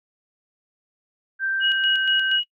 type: tone with pitch glide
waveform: sine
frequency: 1568 to 1556.3 Hz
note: G6 to G6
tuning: 0 to -13 cents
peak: -21 dBFS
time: 1.39-2.4 s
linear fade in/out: 50 ms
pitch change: -13 cents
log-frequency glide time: 1.74-1.95 s
type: tone with tremolo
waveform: sine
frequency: 2900 Hz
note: F#7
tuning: 35 cents flat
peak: -19 dBFS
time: 1.6-2.44 s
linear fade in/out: 50 ms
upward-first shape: square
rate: 4.2 Hz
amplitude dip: 55%
effects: noise-tail reverb RT60 0.1 s tail -18 dB re dry